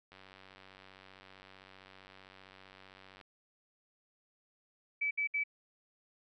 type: click train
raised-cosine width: 0.3 ms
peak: -38 dBFS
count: 296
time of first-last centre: 0.12-3.212 s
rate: 95.4 Hz
type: tone bursts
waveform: sine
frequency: 2300 Hz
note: D7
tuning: 37 cents flat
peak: -30 dBFS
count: 3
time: 5.01-5.438 s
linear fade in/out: 10 ms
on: 100 ms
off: 64 ms
effects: none